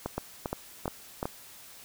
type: two click trains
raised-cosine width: 1 ms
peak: -17 / -16 dBFS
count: 4 / 4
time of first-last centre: 0.06-1.255 / 0.18-1.229 s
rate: 2.51 / 2.86 Hz
effects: white hiss -50 dBFS RMS until 1.84 s